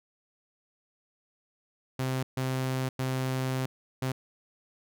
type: tone bursts at uneven times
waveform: sawtooth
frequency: 130.4 Hz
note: C3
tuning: 5 cents flat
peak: -24 dBFS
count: 4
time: 1.99-2.23 / 2.37-2.89 / 2.99-3.66 / 4.02-4.12 s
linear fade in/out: 5 ms
effects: none